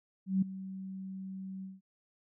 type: tone with ADSR envelope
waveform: sine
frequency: 190.6 Hz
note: G3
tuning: 48 cents flat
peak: -23 dBFS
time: 0.26-1.81 s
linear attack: 160 ms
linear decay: 7 ms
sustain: -16 dB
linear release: 180 ms
effects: none